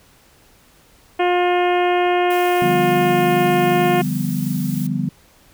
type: harmonic tone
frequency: 356 Hz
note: F4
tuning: 33 cents sharp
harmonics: 1 / 2 / 3 / 4 / 5 / 6 / 7 / 8 / 9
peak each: -17 / -18 / -27 / -30 / -29 / -30 / -30 / -33 / -37 dBFS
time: 1.19-4.02 s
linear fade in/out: 10 ms
type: noise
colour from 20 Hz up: blue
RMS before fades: -35 dBFS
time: 2.3-4.87 s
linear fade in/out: 5 ms
type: chord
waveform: sine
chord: G dominant seventh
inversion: second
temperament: equal with one note detuned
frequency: 146.83 / 173.31 / 196 / 246.9 Hz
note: D3 / F3 / G3 / B3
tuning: 0 / -13 / 0 / 0 cents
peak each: -24 dBFS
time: 2.62-5.09 s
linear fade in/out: 2 ms
effects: pink hiss -52 dBFS RMS until 5.53 s